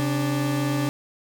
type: tone pair together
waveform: 40% pulse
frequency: 134.28 / 292.2 Hz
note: C3 / D4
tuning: +45 / -9 cents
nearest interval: octave + minor second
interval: 1346 cents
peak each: -24 / -24 dBFS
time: 0-0.89 s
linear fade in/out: 0 ms
effects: none